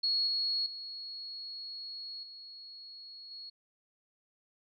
sine tone with level steps, 4332 Hz, C#8, 41 cents flat, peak -27 / -29 / -40 / -46 / -43 dBFS, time 0.03-3.5 s, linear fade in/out 10 ms, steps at 0.27 / 0.66 / 2.23 / 3.31 s, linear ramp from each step 2 ms, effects none

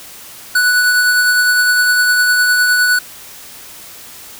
square tone with tremolo, 1480 Hz, F#6, in tune, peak -9 dBFS, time 0.55-2.99 s, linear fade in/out 5 ms, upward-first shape triangle, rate 9.8 Hz, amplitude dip 30%, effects white hiss -35 dBFS RMS until 4.39 s

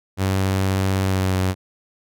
sawtooth tone with pitch glide, 95.8 to 93.5 Hz, G2 to F#2, -39 to +19 cents, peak -14 dBFS, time 0.17-1.55 s, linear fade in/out 50 ms, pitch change -42 cents, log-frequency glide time 1.02-1.35 s, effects none

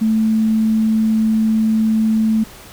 sine tone, 220 Hz, A3, in tune, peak -12 dBFS, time 0.01-2.44 s, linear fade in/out 10 ms, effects pink hiss -39 dBFS RMS until 2.72 s

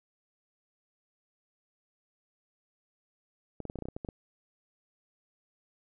clicks, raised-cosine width 2 ms, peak -24 dBFS, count 11, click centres 3.603 / 3.653 / 3.699 / 3.757 / 3.788 / 3.823 / 3.855 / 3.886 / 3.965 / 4.048 / 4.088 s, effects none

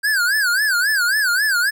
square tone with vibrato, 1568 Hz, G6, in tune, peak -16 dBFS, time 0.03-1.71 s, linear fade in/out 20 ms, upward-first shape sine, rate 3.7 Hz, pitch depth 190 cents each way, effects none

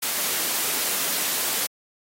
white noise, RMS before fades -25 dBFS, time 0.02-1.67 s, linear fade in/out 10 ms, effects high-pass 200 Hz 12 dB/octave + AAC 48 kbps

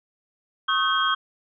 sine tone cluster, 1097 / 1267 / 1530 / 3244 Hz, C#6 / D#6 / G6 / G#7, -18 / +31 / -42 / -41 cents, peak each -25 dBFS, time 0.68-1.15 s, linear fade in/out 10 ms, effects none

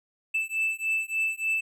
triangle beating tone pair, 2637 / 2640.4 Hz, E7 / E7, 0 / +2 cents, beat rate 3.4 Hz, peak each -27 dBFS, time 0.34-1.61 s, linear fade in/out 10 ms, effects none

